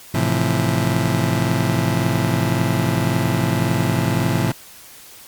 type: chord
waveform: 30% pulse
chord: F major seventh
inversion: first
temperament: just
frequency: 109.13 / 130.96 / 163.7 / 174.61 Hz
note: A2 / C3 / E3 / F3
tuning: -14 / +2 / -12 / 0 cents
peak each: -19 / -19 / -21 / -22 dBFS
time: 0.14-4.52 s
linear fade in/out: 5 ms
effects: white hiss -42 dBFS RMS until 5.27 s + Opus 48 kbps